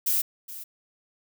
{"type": "noise with echo", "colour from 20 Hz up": "violet", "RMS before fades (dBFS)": -24, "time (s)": [0.06, 0.22], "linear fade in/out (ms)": 10, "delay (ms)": 420, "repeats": 1, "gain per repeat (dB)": -15, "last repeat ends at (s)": 0.64, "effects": []}